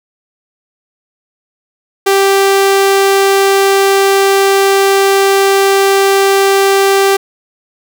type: tone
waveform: sawtooth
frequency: 392 Hz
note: G4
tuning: in tune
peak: -3 dBFS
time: 2.06-7.17 s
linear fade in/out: 10 ms
effects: none